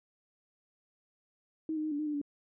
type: tone with pitch steps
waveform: sine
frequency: 316.7 / 307 / 310.3 / 289.4 / 305.2 / 297.6 / 288 Hz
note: D#4 / D#4 / D#4 / D4 / D#4 / D4 / D4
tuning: +31 / -23 / -5 / -25 / -33 / +23 / -34 cents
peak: -31 dBFS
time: 1.69-2.215 s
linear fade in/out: 2 ms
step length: 75 ms
effects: none